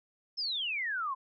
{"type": "exponential sweep", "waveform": "sine", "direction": "down", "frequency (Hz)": [5360, 1015], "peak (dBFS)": -31, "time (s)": [0.37, 1.15], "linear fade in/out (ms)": 20, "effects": []}